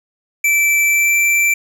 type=tone with pitch glide; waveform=square; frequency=2326 to 2342 Hz; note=D7 to D7; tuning=-17 to -5 cents; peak=-12 dBFS; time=0.44-1.54 s; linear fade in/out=5 ms; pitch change=+12 cents; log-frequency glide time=0.86-1.16 s; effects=none